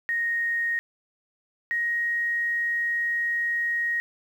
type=tone pair in turn; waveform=sine; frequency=1864.7 / 1879.8 Hz; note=A#6 / A#6; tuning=0 / +14 cents; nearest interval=unison; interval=14 cents; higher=second; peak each=-23 dBFS; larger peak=neither; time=0.09-0.79 / 1.71-4 s; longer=second; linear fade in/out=0 ms; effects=9-bit